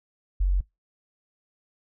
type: tone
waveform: sine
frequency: 46.25 Hz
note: F#1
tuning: in tune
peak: -19 dBFS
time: 0.4-0.61 s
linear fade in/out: 10 ms
effects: noise-tail reverb RT60 0.2 s tail -24 dB re dry